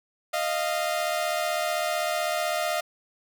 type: tone pair together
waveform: sawtooth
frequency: 619.2 / 695 Hz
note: D#5 / F5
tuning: -9 / -9 cents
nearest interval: major second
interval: 200 cents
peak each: -24 dBFS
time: 0.33-2.81 s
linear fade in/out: 10 ms
effects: none